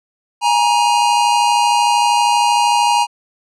square tone pair together, 830.6 / 943.5 Hz, G#5 / A#5, 0 / +21 cents, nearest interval major second, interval 221 cents, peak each -16 / -14 dBFS, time 0.41-3.07 s, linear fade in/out 50 ms, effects resampled to 22050 Hz

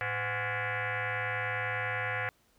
sine tone with frequency modulation, 110 Hz, A2, in tune, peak -30 dBFS, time 0.01-2.29 s, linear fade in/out 0 ms, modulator 310 Hz, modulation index 7, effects pink hiss -68 dBFS RMS until 2.58 s

